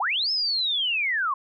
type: linear two-way sweep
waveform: sine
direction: up then down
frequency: 684 to 5274 to 1036 Hz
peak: -22 dBFS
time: 0-1.34 s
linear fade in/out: 5 ms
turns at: 0.31 s
effects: none

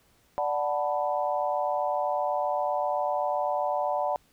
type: chord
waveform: sine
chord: B minor seventh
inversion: first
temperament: equal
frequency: 587.3 / 740 / 880 / 987.8 Hz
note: D5 / F#5 / A5 / B5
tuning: 0 / 0 / 0 / 0 cents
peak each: -29 / -29 / -32 / -33 dBFS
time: 0.38-4.16 s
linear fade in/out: 0 ms
effects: pink hiss -64 dBFS RMS until 4.32 s

